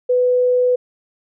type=tone; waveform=sine; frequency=497.7 Hz; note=B4; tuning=13 cents sharp; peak=-12 dBFS; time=0.09-0.76 s; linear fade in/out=10 ms; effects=none